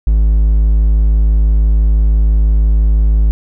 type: tone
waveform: triangle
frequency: 53 Hz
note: G#1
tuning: 36 cents sharp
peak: -5 dBFS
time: 0.07-3.31 s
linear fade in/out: 0 ms
effects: none